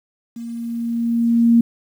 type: tone with level ramp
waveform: sine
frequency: 233.1 Hz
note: A#3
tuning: in tune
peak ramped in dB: -28 to -8 dBFS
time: 0.36-1.61 s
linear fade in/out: 5 ms
effects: 8-bit